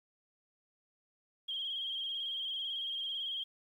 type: tone with vibrato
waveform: sine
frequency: 3213 Hz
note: G7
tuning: 42 cents sharp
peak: -35 dBFS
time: 1.48-3.44 s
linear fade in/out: 10 ms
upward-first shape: square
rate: 18 Hz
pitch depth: 34 cents each way
effects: 11-bit